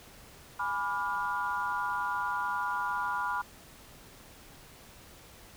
sine chord, G# diminished seventh, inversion none, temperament equal with one note detuned, 830.6 / 987.8 / 1174.7 / 1417.2 Hz, G#5 / B5 / D6 / F6, 0 / 0 / 0 / +25 cents, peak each -38 / -32 / -37 / -34 dBFS, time 0.59-3.42 s, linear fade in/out 10 ms, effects tanh soft clip ceiling -19 dBFS + pink hiss -53 dBFS RMS until 5.56 s

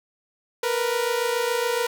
sawtooth tone pair together, 464.6 / 491.7 Hz, A#4 / B4, -6 / -8 cents, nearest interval minor second, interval 98 cents, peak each -21 dBFS, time 0.63-1.87 s, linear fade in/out 5 ms, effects none

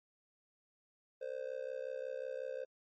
triangle tone with amplitude modulation, 520 Hz, C5, 11 cents flat, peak -33 dBFS, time 1.21-2.65 s, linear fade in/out 10 ms, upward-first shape sine, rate 65.5 Hz, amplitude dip 95%, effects MP3 32 kbps

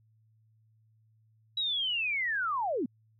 sine linear sweep, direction down, 3917 to 210 Hz, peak -28 dBFS, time 1.57-2.86 s, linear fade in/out 5 ms, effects added 110 Hz sine -63 dBFS peak until 3.19 s

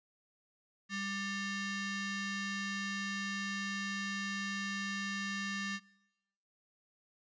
sawtooth ring-modulated tone, 987.8 Hz, B5, in tune, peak -29 dBFS, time 0.89-5.8 s, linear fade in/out 50 ms, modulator 790 Hz, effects noise-tail reverb RT60 0.9 s tail -22 dB re dry + resampled to 16000 Hz

